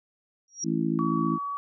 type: tone with exponential growth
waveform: sine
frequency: 5670 Hz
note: F8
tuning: 25 cents sharp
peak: -25 dBFS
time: 0.48-0.64 s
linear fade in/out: 1 ms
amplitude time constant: 33 ms
type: harmonic tone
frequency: 55 Hz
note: A1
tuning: in tune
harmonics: 3 / 4 / 5 / 6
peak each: -29 / -29 / -29 / -29 dBFS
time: 0.63-1.39 s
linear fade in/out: 50 ms
type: tone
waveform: sine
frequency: 1134 Hz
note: C#6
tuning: 39 cents sharp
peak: -29 dBFS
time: 0.99-1.57 s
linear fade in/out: 0 ms
effects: none